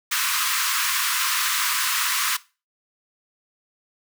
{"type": "high-pass noise", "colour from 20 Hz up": "pink", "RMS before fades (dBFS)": -23, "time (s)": [0.11, 2.37], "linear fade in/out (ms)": 10, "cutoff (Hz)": 1000, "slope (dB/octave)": 96, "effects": ["noise-tail reverb RT60 0.3 s tail -19 dB re dry"]}